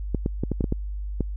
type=clicks; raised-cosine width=3 ms; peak=-11 dBFS; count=8; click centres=0.147 / 0.261 / 0.436 / 0.517 / 0.608 / 0.642 / 0.724 / 1.207 s; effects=added 50 Hz sine -28 dBFS peak until 1.36 s